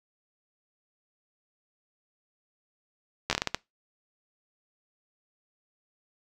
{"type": "slowing click train", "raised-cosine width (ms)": 0.2, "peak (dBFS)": -8, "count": 8, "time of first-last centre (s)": [3.3, 3.546], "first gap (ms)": 12, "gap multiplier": 1.35, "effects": ["noise-tail reverb RT60 0.2 s tail -23 dB re dry"]}